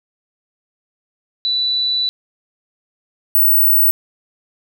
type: tone pair in turn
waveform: sine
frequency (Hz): 3967 / 15868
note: B7 / B9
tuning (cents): +7 / +7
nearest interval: 2 octaves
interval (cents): 2400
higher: second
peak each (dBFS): -15 / -9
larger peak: second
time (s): 1.45-2.09 / 3.35-3.91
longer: first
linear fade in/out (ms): 0
effects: none